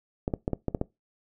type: clicks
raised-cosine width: 2 ms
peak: -13 dBFS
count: 7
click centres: 0.279 / 0.338 / 0.479 / 0.533 / 0.683 / 0.748 / 0.814 s
effects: noise-tail reverb RT60 0.2 s tail -21 dB re dry